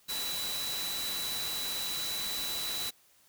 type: tone in noise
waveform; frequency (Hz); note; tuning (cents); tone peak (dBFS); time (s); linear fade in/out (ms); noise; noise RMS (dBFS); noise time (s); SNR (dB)
sine; 3951; B7; 0; -35; 0.08-2.91; 20; white; -37; 0.08-2.91; -1
effects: white hiss -64 dBFS RMS until 3.28 s